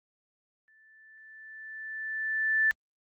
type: tone with exponential growth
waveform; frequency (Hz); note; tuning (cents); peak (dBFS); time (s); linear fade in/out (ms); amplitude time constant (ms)
sine; 1760; A6; 0; -20; 0.68-2.71; 0; 440
effects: Opus 48 kbps